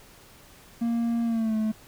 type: tone with pitch glide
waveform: triangle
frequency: 233.1 to 217.5 Hz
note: A#3 to A3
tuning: 0 to -20 cents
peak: -21 dBFS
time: 0.81-1.72 s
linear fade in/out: 10 ms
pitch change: -120 cents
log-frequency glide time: 1.24-1.56 s
effects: pink hiss -52 dBFS RMS until 1.87 s